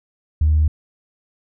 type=tone; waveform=sine; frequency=76.8 Hz; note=D#2; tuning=22 cents flat; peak=-11 dBFS; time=0.41-0.68 s; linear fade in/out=5 ms; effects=tanh soft clip ceiling -8 dBFS